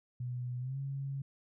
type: tone with pitch glide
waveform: sine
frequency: 123.8 to 137.36 Hz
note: B2 to C#3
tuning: +5 to -15 cents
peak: -35 dBFS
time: 0.2-1.22 s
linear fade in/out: 5 ms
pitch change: +180 cents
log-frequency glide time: 0.59-0.78 s
effects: none